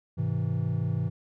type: chord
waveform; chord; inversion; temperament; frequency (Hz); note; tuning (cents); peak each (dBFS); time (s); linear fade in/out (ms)
triangle; Ab augmented; none; just; 103.83 / 129.78 / 162.23; Ab2 / C3 / E3; 0 / -14 / -27; -28; 0.17-1.1; 20
effects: none